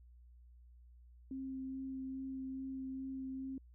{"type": "tone with vibrato", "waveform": "sine", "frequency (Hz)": 264.7, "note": "C4", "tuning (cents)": 20, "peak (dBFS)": -40, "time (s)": [1.31, 3.58], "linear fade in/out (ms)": 2, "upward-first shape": "sine", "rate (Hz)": 2.4, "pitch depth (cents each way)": 10, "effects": ["added 60 Hz sine -57 dBFS peak until 3.74 s"]}